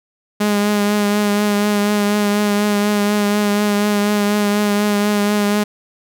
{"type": "tone with vibrato", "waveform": "sawtooth", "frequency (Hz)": 206.4, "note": "G#3", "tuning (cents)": -10, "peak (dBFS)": -10, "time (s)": [0.4, 5.64], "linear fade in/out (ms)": 10, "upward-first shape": "triangle", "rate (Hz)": 4.1, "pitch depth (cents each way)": 27, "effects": []}